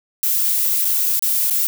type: noise with dropouts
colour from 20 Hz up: violet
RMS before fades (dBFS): -18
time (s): 0.23-1.67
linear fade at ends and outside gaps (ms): 0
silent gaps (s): 0.847-0.852 / 1.193-1.224 / 1.5-1.508
effects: none